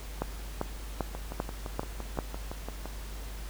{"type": "two click trains", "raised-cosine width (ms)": 1, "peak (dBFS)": [-23, -15], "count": [11, 6], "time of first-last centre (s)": [[1.15, 2.856], [0.22, 2.189]], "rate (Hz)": [5.86, 2.54], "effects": ["added 50 Hz sine -38 dBFS peak until 3.49 s", "pink hiss -47 dBFS RMS until 3.49 s"]}